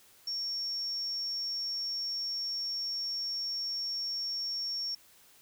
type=tone; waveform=sine; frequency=5500 Hz; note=F8; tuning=27 cents flat; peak=-32 dBFS; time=0.27-4.95 s; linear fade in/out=5 ms; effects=white hiss -60 dBFS RMS until 5.41 s

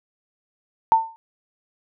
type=tone with exponential decay; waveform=sine; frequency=899 Hz; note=A5; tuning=37 cents sharp; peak=-8 dBFS; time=0.92-1.16 s; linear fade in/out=0 ms; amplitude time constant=51 ms; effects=none

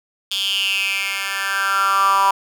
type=tone with high-pass filter sweep; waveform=10% pulse; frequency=196 Hz; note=G3; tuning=in tune; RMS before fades=-19 dBFS; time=0.31-2.31 s; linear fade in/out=5 ms; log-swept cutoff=3500 to 1000 Hz; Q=6.9; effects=none

